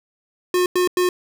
square tone bursts, 360.8 Hz, F#4, 44 cents flat, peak -16 dBFS, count 3, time 0.54-1.09 s, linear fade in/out 2 ms, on 120 ms, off 95 ms, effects none

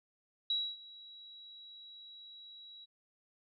sine tone with ADSR envelope, 3884 Hz, B7, 30 cents flat, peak -29 dBFS, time 0.5-2.86 s, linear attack 3 ms, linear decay 260 ms, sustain -21 dB, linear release 24 ms, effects none

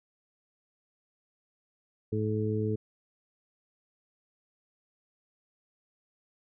harmonic tone, 107.6 Hz, A2, 38 cents flat, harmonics 1 / 2 / 3 / 4, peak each -30 / -34 / -36 / -32 dBFS, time 2.12-2.76 s, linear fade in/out 10 ms, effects none

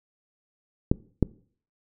clicks, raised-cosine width 3 ms, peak -6 dBFS, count 2, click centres 0.915 / 1.227 s, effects noise-tail reverb RT60 0.5 s tail -22 dB re dry

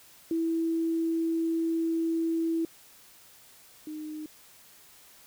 sine tone pair in turn, 328.7 / 307.4 Hz, E4 / D#4, -5 / -21 cents, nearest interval minor second, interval 116 cents, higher first, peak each -25 / -35 dBFS, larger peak first, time 0.31-2.65 / 3.87-4.26 s, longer first, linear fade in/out 2 ms, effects white hiss -55 dBFS RMS until 5.26 s

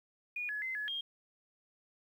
sine tone with pitch steps, 2449 / 1697 / 2062 / 1700 / 3223 Hz, D#7 / G#6 / C7 / G#6 / G7, -28 / +37 / -26 / +40 / +47 cents, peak -35 dBFS, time 0.36-1.01 s, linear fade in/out 5 ms, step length 130 ms, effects 11-bit

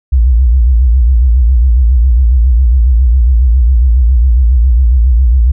sine tone with vibrato, 61 Hz, B1, 21 cents flat, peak -4 dBFS, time 0.12-5.52 s, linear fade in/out 10 ms, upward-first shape sine, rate 7.3 Hz, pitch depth 160 cents each way, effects none

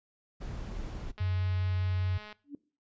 brown noise, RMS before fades -38 dBFS, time 0.4-1.12 s, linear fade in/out 20 ms
click train, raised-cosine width 0.3 ms, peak -31 dBFS, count 243, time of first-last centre 1.18-2.327 s, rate 211 Hz
sine tone with vibrato, 92.5 Hz, F#2, in tune, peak -27 dBFS, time 1.2-2.18 s, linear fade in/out 10 ms, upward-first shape sine, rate 4.9 Hz, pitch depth 11 cents each way
sine tone with exponential growth, 286.9 Hz, D4, 40 cents flat, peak -34 dBFS, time 2.44-2.55 s, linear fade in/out 2 ms, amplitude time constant 23 ms
effects noise-tail reverb RT60 0.4 s tail -21 dB re dry + resampled to 16000 Hz

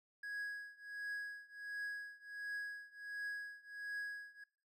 triangle tone with tremolo, 1660 Hz, G#6, 1 cent flat, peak -37 dBFS, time 0.23-4.44 s, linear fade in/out 5 ms, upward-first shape triangle, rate 1.4 Hz, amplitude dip 95%, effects noise-tail reverb RT60 0.5 s tail -23 dB re dry

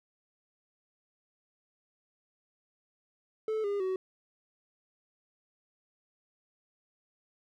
triangle tone with pitch steps, 436.3 / 404.7 / 375.5 Hz, A4 / G#4 / F#4, -15 / -45 / +26 cents, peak -27 dBFS, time 3.48-3.96 s, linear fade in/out 2 ms, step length 160 ms, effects none

